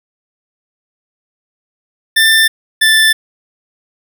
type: tone pair in turn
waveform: 25% pulse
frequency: 1783 / 1763.5 Hz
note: A6 / A6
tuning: +22 / +3 cents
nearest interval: unison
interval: 19 cents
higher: first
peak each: -3 dBFS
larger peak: neither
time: 2.16-2.48 / 2.81-3.13 s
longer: neither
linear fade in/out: 10 ms
effects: none